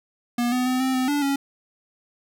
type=tone with pitch steps; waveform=square; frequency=240.3 / 251.1 / 254.8 / 261.4 / 256.8 / 289.5 / 277.6 Hz; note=B3 / B3 / C4 / C4 / C4 / D4 / C#4; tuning=-47 / +29 / -46 / -1 / -32 / -25 / +3 cents; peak=-21 dBFS; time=0.38-1.36 s; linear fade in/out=5 ms; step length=140 ms; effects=none